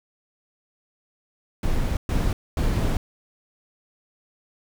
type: noise bursts at uneven times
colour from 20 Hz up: brown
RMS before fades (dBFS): -22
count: 3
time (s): 1.63-1.97 / 2.09-2.33 / 2.57-2.97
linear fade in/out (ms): 2
effects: none